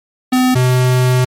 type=tone pair in turn; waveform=square; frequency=254.2 / 126.73 Hz; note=C4 / B2; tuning=-50 / +45 cents; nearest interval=octave; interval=1205 cents; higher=first; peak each=-10 / -10 dBFS; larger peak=neither; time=0.32-0.55 / 0.55-1.25 s; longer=second; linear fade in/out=10 ms; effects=MP3 64 kbps